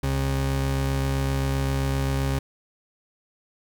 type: tone pair together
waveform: 40% pulse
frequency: 67.65 / 135.3 Hz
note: C#2 / C#3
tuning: -42 / -42 cents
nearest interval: octave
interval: 1200 cents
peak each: -25 dBFS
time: 0.03-2.39 s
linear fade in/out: 5 ms
effects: 10-bit